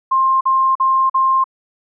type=tone bursts; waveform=sine; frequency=1058 Hz; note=C6; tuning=19 cents sharp; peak=-11 dBFS; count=4; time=0.11-1.442 s; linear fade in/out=10 ms; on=300 ms; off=44 ms; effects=none